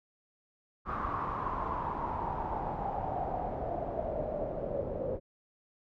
pink noise with low-pass filter sweep, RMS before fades -35 dBFS, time 0.85-5.2 s, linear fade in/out 50 ms, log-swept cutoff 1200 to 520 Hz, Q 6.6, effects none

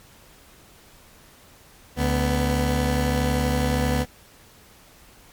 20% pulse tone pair together, 72.41 / 248.1 Hz, D2 / B3, -24 / +8 cents, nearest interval octave + major sixth, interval 2132 cents, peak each -17 / -19 dBFS, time 1.96-4.06 s, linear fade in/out 50 ms, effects pink hiss -51 dBFS RMS until 5.32 s + MP3 96 kbps

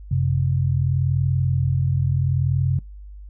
sine tone pair together, 93 / 133.7 Hz, F#2 / C3, +9 / +38 cents, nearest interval tritone, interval 629 cents, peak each -21 / -19 dBFS, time 0.11-2.79 s, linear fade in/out 5 ms, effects noise-tail reverb RT60 0.2 s tail -26 dB re dry + added 50 Hz sine -36 dBFS peak until 3.29 s

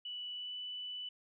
sine tone with pitch glide, 2959 to 2981 Hz, F#7 to F#7, -1 to +12 cents, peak -40 dBFS, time 0.05-1.09 s, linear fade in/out 5 ms, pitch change +13 cents, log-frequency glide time 0.34-0.54 s, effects none

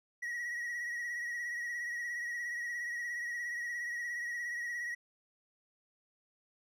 triangle tone with vibrato, 1914 Hz, A#6, 45 cents sharp, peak -34 dBFS, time 0.22-4.95 s, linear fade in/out 10 ms, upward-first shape triangle, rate 17 Hz, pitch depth 49 cents each way, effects none

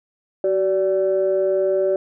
sine tone pair together, 378.5 / 580 Hz, F#4 / D5, +39 / -22 cents, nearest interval perfect fifth, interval 739 cents, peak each -18 dBFS, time 0.44-1.96 s, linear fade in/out 2 ms, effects tanh soft clip ceiling -10 dBFS

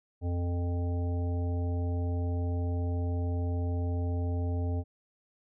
harmonic tone, 87.31 Hz, F2, in tune, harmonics 1 / 3 / 5 / 7 / 9, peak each -28 / -38 / -42 / -45 / -47 dBFS, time 0.21-4.84 s, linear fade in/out 50 ms, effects none

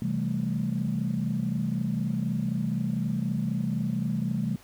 sine chord, A minor seventh, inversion first, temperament equal, 130.81 / 164.81 / 196 / 220 Hz, C3 / E3 / G3 / A3, 0 / 0 / 0 / 0 cents, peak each -31 / -31 / -30 / -30 dBFS, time 0.02-4.56 s, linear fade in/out 2 ms, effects tanh soft clip ceiling -17 dBFS + pink hiss -54 dBFS RMS until 4.63 s

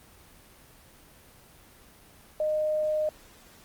sine tone, 614 Hz, D#5, 23 cents flat, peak -24 dBFS, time 2.4-3.09 s, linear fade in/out 2 ms, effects pink hiss -54 dBFS RMS until 3.64 s + Opus 24 kbps

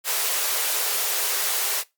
white high-pass noise, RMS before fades -24 dBFS, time 0.04-1.84 s, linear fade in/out 50 ms, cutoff 380 Hz, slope 96 dB/octave, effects noise-tail reverb RT60 0.2 s tail -20 dB re dry + Opus 48 kbps

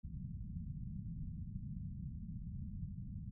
white low-pass noise, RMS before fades -45 dBFS, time 0.03-3.31 s, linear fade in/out 10 ms, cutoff 200 Hz, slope 48 dB/octave, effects none

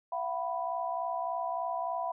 sine chord, E suspended second, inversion none, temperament equal with one note detuned, 676.6 / 740 / 987.8 Hz, E5 / F#5 / B5, +45 / 0 / 0 cents, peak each -35 / -36 / -35 dBFS, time 0.12-2.12 s, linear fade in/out 5 ms, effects none

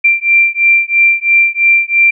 sine beating tone pair, 2361 / 2364 Hz, D7 / D7, +9 / +11 cents, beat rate 3 Hz, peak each -10 dBFS, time 0.04-2.11 s, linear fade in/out 10 ms, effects none

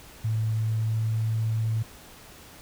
sine tone with pitch glide, 110.4 to 111.3 Hz, A2 to A2, +6 to +20 cents, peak -23 dBFS, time 0.24-1.83 s, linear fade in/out 10 ms, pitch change +14 cents, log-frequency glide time 0.58-1.4 s, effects pink hiss -48 dBFS RMS until 2.61 s

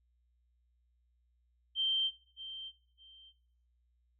sine tone with echo, 3136 Hz, G7, in tune, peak -29 dBFS, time 1.75-2.11 s, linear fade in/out 50 ms, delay 610 ms, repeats 2, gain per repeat -13 dB, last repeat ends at 3.33 s, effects noise-tail reverb RT60 0.7 s tail -18 dB re dry + added 60 Hz sine -70 dBFS peak until 4.19 s

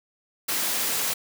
white high-pass noise, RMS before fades -26 dBFS, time 0.48-1.14 s, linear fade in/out 10 ms, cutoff 160 Hz, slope 12 dB/octave, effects none

